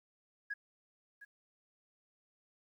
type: tone with echo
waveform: sine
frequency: 1661.2 Hz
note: G#6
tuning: in tune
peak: -35 dBFS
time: 0.5-0.54 s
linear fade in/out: 10 ms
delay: 710 ms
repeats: 1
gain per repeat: -14 dB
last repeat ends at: 1.25 s
effects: tanh soft clip ceiling -31 dBFS + 12-bit